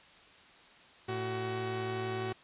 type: tone pair together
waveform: sawtooth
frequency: 111.7 / 375.4 Hz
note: A2 / F#4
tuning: +27 / +25 cents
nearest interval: octave + major sixth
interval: 2098 cents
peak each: -34 / -31 dBFS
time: 1.08-2.33 s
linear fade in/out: 10 ms
effects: white hiss -57 dBFS RMS until 2.43 s + resampled to 8000 Hz